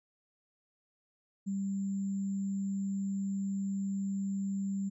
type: tone with sample-and-hold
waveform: sine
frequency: 196 Hz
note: G3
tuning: in tune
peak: -31 dBFS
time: 1.46-4.9 s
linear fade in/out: 20 ms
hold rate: 7350 Hz
effects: resampled to 24000 Hz